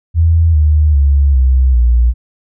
sine tone with pitch steps, 82.41 / 76.01 / 70.1 / 64.66 / 59.63 Hz, E2 / D#2 / C#2 / C2 / A#1, 0 / -40 / +20 / -20 / +40 cents, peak -6 dBFS, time 0.14-2.14 s, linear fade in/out 50 ms, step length 400 ms, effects none

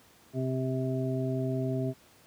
harmonic tone with a mistuned harmonic, 130.81 Hz, C3, in tune, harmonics 1 / 2 / 3 / 5, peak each -30 / -33 / -35 / -37 dBFS, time 0.33-1.94 s, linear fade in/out 50 ms, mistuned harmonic 5, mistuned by -16 cents, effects pink hiss -59 dBFS RMS until 2.26 s + high-pass 80 Hz 12 dB/octave

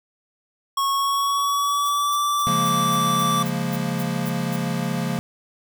square tone with pitch glide, 1100 to 1165.4 Hz, C#6 to D6, -14 to -14 cents, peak -20 dBFS, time 0.77-3.43 s, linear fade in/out 5 ms, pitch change +100 cents, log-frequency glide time 0.91-2.19 s
violet noise bursts, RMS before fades -35 dBFS, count 11, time 1.85-4.567 s, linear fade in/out 10 ms, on 47 ms, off 220 ms
square chord, Bb minor seventh, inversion first, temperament equal, 138.59 / 174.61 / 207.7 / 233.1 Hz, Db3 / F3 / Ab3 / Bb3, 0 / 0 / 0 / 0 cents, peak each -29 / -27 / -32 / -29 dBFS, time 2.47-5.19 s, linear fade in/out 0 ms
effects none

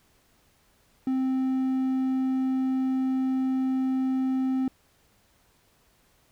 triangle tone, 261.6 Hz, C4, in tune, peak -21 dBFS, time 1.07-4.68 s, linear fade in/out 2 ms, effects pink hiss -64 dBFS RMS until 6.31 s

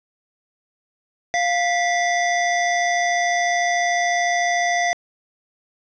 square tone pair together, 700 / 1966.2 Hz, F5 / B6, +4 / -8 cents, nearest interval octave + tritone, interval 1788 cents, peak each -20 / -23 dBFS, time 1.34-4.93 s, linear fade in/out 0 ms, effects resampled to 16000 Hz + 9-bit

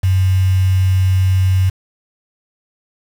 sine tone with quantisation, 93.7 Hz, F#2, 22 cents sharp, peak -10 dBFS, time 0.03-1.7 s, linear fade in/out 10 ms, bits 5, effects none

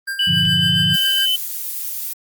square tone with tremolo, 1592 Hz, G6, 26 cents sharp, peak -22 dBFS, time 0.07-1.26 s, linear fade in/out 10 ms, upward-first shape sine, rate 7.2 Hz, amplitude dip 60%
sine tone with pitch glide, 2971 to 3037 Hz, F#7 to F#7, +6 to +44 cents, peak -15 dBFS, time 0.19-1.36 s, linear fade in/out 5 ms, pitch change +38 cents, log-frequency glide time 0.3-0.73 s
sine chord, G minor seventh, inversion none, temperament equal, 98 / 116.54 / 146.83 / 174.61 Hz, G2 / Bb2 / D3 / F3, 0 / 0 / 0 / 0 cents, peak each -27 / -27 / -23 / -21 dBFS, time 0.27-0.96 s, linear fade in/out 10 ms
violet noise, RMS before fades -26 dBFS, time 0.94-2.13 s, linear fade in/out 2 ms
effects Opus 32 kbps

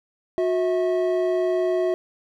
triangle tone pair together, 363.6 / 647.9 Hz, F#4 / E5, -30 / -30 cents, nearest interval minor seventh, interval 1000 cents, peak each -19 / -22 dBFS, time 0.38-1.94 s, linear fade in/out 0 ms, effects none

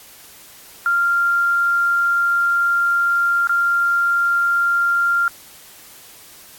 sine tone with dropouts, 1391 Hz, F6, 7 cents flat, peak -14 dBFS, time 0.86-5.28 s, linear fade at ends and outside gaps 1 ms, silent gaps 3.472-3.494 s, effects white hiss -43 dBFS RMS until 6.58 s + AAC 64 kbps

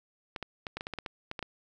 clicks, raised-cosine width 0.3 ms, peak -20 dBFS, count 12, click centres 0.362 / 0.427 / 0.668 / 0.77 / 0.809 / 0.869 / 0.937 / 0.987 / 1.062 / 1.314 / 1.392 / 1.427 s, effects none

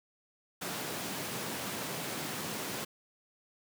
pink high-pass noise, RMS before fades -38 dBFS, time 0.61-2.85 s, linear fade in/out 10 ms, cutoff 130 Hz, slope 24 dB/octave, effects none

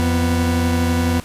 40% pulse tone pair together, 86.29 / 246.9 Hz, F2 / B3, -20 / 0 cents, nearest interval octave + tritone, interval 1820 cents, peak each -17 / -18 dBFS, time 0-1.2 s, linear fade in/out 0 ms, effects pink hiss -40 dBFS RMS until 1.24 s + resampled to 32000 Hz

